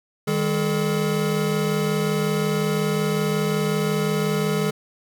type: tone cluster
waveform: square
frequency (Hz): 156.2 / 201.7 / 428.6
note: D#3 / G3 / A4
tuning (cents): +7 / +50 / -45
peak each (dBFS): -25 / -26 / -25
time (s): 0.27-4.71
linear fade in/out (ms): 10
effects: none